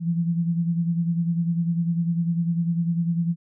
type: beating tone pair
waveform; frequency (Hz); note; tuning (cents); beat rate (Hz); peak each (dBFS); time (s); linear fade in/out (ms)
sine; 168.3 / 178.3; E3 / F3; +36 / +36; 10; -21 / -29; 0-3.36; 50
effects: none